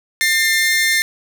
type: tone pair together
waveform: sawtooth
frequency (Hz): 1801 / 2105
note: A6 / C7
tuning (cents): +40 / +10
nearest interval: minor third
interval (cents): 270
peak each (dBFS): -13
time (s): 0.21-1.02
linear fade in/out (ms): 0
effects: none